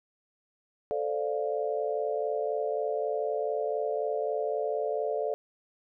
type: chord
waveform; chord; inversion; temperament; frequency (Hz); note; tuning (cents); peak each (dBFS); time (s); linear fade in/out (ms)
sine; D minor seventh; second; equal; 440 / 523.3 / 587.3 / 698.5; A4 / C5 / D5 / F5; 0 / 0 / 0 / 0; -31 / -36 / -32 / -35; 0.91-5.34; 0
effects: none